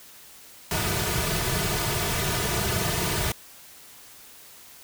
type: noise with comb filter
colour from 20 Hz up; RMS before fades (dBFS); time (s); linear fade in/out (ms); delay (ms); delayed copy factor
pink; -26; 0.71-3.32; 2; 3.7; -0.8
effects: white hiss -48 dBFS RMS until 4.83 s